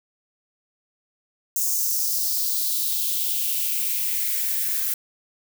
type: noise with high-pass filter sweep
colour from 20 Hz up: violet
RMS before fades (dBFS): -24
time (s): 1.56-4.94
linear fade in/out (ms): 2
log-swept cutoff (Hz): 6600 to 1500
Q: 2.9
effects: none